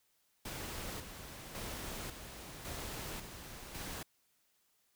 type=noise with tremolo; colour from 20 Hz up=pink; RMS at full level=-43 dBFS; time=0.45-4.03 s; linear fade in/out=5 ms; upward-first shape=square; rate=0.91 Hz; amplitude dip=50%; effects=white hiss -75 dBFS RMS until 4.95 s